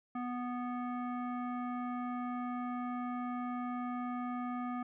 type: tone with frequency modulation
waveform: sine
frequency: 246.9 Hz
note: B3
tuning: in tune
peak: -35 dBFS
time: 0.15-4.83 s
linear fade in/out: 5 ms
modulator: 984 Hz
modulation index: 0.89
effects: none